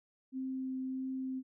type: tone with vibrato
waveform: sine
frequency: 261.4 Hz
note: C4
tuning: 1 cent flat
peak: -35 dBFS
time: 0.32-1.43 s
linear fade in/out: 50 ms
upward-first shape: triangle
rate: 1.6 Hz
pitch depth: 8 cents each way
effects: none